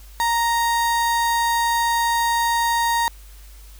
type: tone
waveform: 35% pulse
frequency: 932.3 Hz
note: A#5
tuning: in tune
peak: -16 dBFS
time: 0.2-3.08 s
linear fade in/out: 0 ms
effects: added 50 Hz sine -40 dBFS peak until 3.79 s + white hiss -50 dBFS RMS until 3.79 s